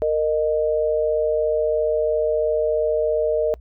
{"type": "tone pair together", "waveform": "sine", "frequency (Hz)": [461.5, 616], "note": ["A#4", "D#5"], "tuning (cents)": [-17, -17], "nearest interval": "perfect fourth", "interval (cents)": 500, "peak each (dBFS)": [-20, -20], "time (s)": [0.02, 3.54], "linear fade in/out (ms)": 0, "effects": ["noise-tail reverb RT60 0.1 s tail -26 dB re dry", "added 60 Hz sine -40 dBFS peak until 3.6 s"]}